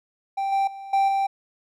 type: tone with level steps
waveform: triangle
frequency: 784 Hz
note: G5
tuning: in tune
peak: -21 / -17 / -33 / -15 / -18 dBFS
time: 0.37-1.27 s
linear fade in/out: 10 ms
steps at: 0.52 / 0.67 / 0.93 / 1.08 s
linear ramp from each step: 5 ms
effects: none